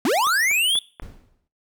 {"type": "linear sweep", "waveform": "square", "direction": "up", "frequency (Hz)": [206.4, 3527], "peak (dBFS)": -18, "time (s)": [0.05, 0.79], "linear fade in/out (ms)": 2}
{"type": "click train", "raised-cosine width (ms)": 0.5, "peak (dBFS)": -21, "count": 4, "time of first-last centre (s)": [0.27, 0.998], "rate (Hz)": 4.12}
{"type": "noise with exponential decay", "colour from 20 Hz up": "brown", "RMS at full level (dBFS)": -35, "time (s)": [1.02, 1.48], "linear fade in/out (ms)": 2, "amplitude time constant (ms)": 100}
{"effects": ["noise-tail reverb RT60 0.5 s tail -24 dB re dry"]}